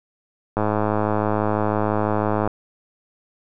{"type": "click train", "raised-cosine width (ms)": 1, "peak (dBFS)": -7, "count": 203, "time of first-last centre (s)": [0.57, 2.476], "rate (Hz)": 106, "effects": []}